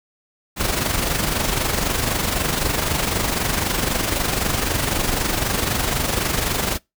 pink noise with amplitude modulation, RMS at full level -19 dBFS, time 0.56-6.79 s, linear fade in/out 50 ms, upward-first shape sine, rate 23.9 Hz, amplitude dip 55%, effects noise-tail reverb RT60 0.2 s tail -24 dB re dry

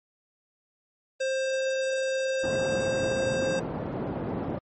square tone, 529 Hz, C5, 19 cents sharp, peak -26 dBFS, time 1.2-3.6 s, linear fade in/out 10 ms
pink band-pass noise, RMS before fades -32 dBFS, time 2.43-4.59 s, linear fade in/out 10 ms, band 130 to 690 Hz, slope 12 dB/octave
effects MP3 32 kbps

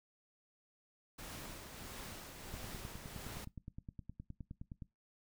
pink noise with tremolo, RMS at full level -47 dBFS, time 1.18-3.45 s, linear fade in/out 10 ms, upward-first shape triangle, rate 1.5 Hz, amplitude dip 45%
click train, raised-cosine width 5 ms, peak -34 dBFS, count 23, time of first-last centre 2.54-4.822 s, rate 9.64 Hz
effects noise-tail reverb RT60 0.2 s tail -20 dB re dry

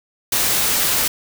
white noise, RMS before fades -18 dBFS, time 0.32-1.08 s, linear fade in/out 5 ms, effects none

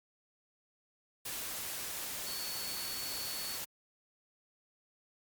sine tone in noise, 4435 Hz, C#8, in tune, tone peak -42 dBFS, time 2.26-3.57 s, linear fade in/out 10 ms, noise white, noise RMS -40 dBFS, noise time 1.25-3.65 s, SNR -5 dB, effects Opus 48 kbps

